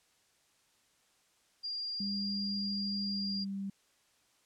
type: tone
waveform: sine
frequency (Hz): 4793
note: D8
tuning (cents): +34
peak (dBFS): -35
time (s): 1.63-3.45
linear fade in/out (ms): 20
type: tone with pitch glide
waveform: sine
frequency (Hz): 200.7 to 196.46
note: G3 to G3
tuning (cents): +41 to +4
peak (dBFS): -35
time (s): 2-3.7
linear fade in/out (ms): 5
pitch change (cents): -37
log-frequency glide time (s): 3.04-3.47
effects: white hiss -70 dBFS RMS until 4.45 s + low-pass 9000 Hz 12 dB/octave